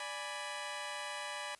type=chord; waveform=15% pulse; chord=G# diminished; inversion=second; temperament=equal; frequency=587.3 / 830.6 / 987.8 Hz; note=D5 / G#5 / B5; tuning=0 / 0 / 0 cents; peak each=-38 / -38 / -37 dBFS; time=0-1.55 s; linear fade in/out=2 ms; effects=white hiss -64 dBFS RMS until 1.59 s + resampled to 24000 Hz